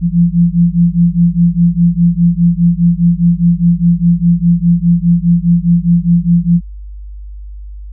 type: beating tone pair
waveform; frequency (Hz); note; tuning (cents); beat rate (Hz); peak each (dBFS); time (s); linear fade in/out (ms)
sine; 169.6 / 174.5; E3 / F3; +50 / -1; 4.9; -10; 0.01-6.61; 50
effects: added 50 Hz sine -25 dBFS peak until 7.92 s